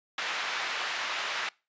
pink band-pass noise, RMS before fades -33 dBFS, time 0.18-1.49 s, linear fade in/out 2 ms, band 1200 to 3400 Hz, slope 12 dB/octave, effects noise-tail reverb RT60 0.3 s tail -24 dB re dry + resampled to 16000 Hz

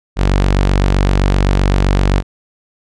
sawtooth tone, 47.75 Hz, G1, 45 cents flat, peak -6 dBFS, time 0.16-2.23 s, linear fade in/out 50 ms, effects low-pass 6000 Hz 12 dB/octave

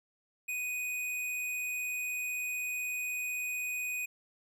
square tone, 2489 Hz, D#7, in tune, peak -34 dBFS, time 0.48-4.06 s, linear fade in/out 10 ms, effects none

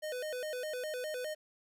square tone with vibrato, 554.4 Hz, C#5, in tune, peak -37 dBFS, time 0.02-1.35 s, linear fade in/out 20 ms, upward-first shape square, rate 4.9 Hz, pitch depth 180 cents each way, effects none

